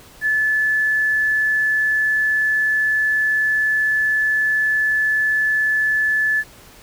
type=tone with quantisation; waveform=sine; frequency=1732 Hz; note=A6; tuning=28 cents flat; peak=-15 dBFS; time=0.21-6.44 s; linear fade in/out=50 ms; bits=7; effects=pink hiss -45 dBFS RMS until 6.82 s